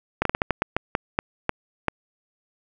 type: slowing click train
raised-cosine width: 0.5 ms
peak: -5 dBFS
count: 12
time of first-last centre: 0.22-1.883 s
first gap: 33 ms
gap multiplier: 1.28
effects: none